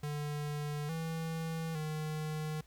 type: tone with pitch steps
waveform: square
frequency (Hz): 147.7 / 162.8 / 154.4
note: D3 / E3 / D#3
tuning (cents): +10 / -21 / -13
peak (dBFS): -36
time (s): 0.03-2.61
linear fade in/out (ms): 5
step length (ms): 860
effects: added 60 Hz sine -60 dBFS peak until 2.66 s + pink hiss -66 dBFS RMS until 2.66 s